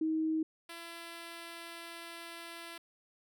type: tone pair in turn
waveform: sine / 5% pulse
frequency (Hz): 316.7 / 336.8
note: D#4 / E4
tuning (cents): +31 / +37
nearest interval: minor second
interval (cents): 106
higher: second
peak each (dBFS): -29 / -33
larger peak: first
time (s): 0.01-0.43 / 0.69-2.78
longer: second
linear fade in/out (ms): 5
effects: none

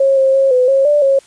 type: tone with pitch steps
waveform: sine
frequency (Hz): 543 / 534 / 541 / 504 / 542 / 588 / 545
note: C#5 / C5 / C#5 / B4 / C#5 / D5 / C#5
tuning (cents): -36 / +35 / -42 / +35 / -39 / +2 / -29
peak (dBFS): -8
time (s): 0-1.19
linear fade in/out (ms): 5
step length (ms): 170
effects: white hiss -46 dBFS RMS until 1.26 s + resampled to 22050 Hz

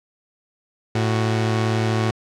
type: tone pair together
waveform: sawtooth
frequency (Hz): 110.77 / 370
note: A2 / F#4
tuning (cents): +12 / 0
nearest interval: octave + major sixth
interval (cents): 2088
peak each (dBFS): -15 / -22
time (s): 0.95-2.11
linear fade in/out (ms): 5
effects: low-pass 6000 Hz 12 dB/octave

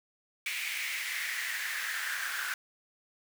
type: noise with high-pass filter sweep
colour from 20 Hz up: pink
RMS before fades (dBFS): -35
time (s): 0.46-2.54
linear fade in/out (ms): 2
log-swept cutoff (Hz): 2300 to 1500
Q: 5.2
effects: none

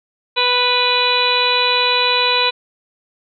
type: harmonic tone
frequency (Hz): 493.9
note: B4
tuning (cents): 0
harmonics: 1 / 2 / 3 / 4 / 5 / 6 / 7 / 8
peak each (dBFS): -22 / -19 / -26 / -30 / -19 / -24 / -25 / -18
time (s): 0.36-2.51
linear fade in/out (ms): 20
effects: none

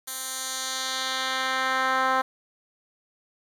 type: tone with band-pass filter sweep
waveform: 10% pulse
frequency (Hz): 261.6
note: C4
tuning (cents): 0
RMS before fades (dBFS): -27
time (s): 0.07-2.22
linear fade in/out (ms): 10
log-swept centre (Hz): 11000 to 1100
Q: 1.1
effects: 8-bit

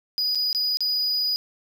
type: tone with dropouts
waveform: triangle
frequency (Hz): 4936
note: D#8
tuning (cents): -15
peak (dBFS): -20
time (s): 0.18-1.36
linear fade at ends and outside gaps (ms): 0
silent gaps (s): 0.349-0.355 / 0.529-0.548 / 0.771-0.806
effects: none

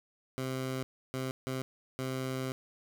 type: tone bursts at uneven times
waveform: 15% pulse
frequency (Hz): 130.81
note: C3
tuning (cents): 0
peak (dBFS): -27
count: 4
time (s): 0.38-0.83 / 1.14-1.31 / 1.47-1.62 / 1.99-2.52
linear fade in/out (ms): 0
effects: none

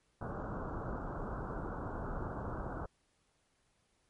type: low-pass noise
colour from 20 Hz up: pink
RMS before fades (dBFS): -40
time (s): 0.21-2.86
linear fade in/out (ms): 5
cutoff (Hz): 1500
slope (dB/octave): 96
effects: pink hiss -75 dBFS RMS until 4.09 s + MP3 48 kbps

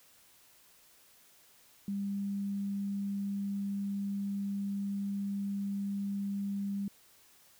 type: tone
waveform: sine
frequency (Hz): 199.5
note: G3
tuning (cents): +31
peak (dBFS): -32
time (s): 1.88-6.88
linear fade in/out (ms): 2
effects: white hiss -62 dBFS RMS until 7.59 s

